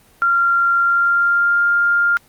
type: tone with pitch glide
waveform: sine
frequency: 1383 to 1401.5 Hz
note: F6 to F6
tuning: -17 to +6 cents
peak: -12 dBFS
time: 0.22-2.17 s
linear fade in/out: 0 ms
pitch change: +23 cents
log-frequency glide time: 0.78-1.62 s
effects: pink hiss -51 dBFS RMS until 2.28 s + Opus 24 kbps